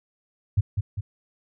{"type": "tone with echo", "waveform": "sine", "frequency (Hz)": 100.4, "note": "G2", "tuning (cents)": 42, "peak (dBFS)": -15, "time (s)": [0.57, 0.61], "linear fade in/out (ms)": 10, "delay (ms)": 200, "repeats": 2, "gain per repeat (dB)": -5, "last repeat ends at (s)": 1.01, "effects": []}